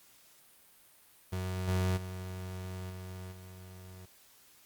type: tone with level steps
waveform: 35% pulse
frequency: 92.5 Hz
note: F#2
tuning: in tune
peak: -31 / -26 / -37 / -40 / -46 dBFS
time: 1.32-4.06 s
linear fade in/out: 10 ms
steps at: 1.67 / 1.96 / 2.89 / 3.31 s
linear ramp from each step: 20 ms
effects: white hiss -61 dBFS RMS until 4.65 s + Opus 48 kbps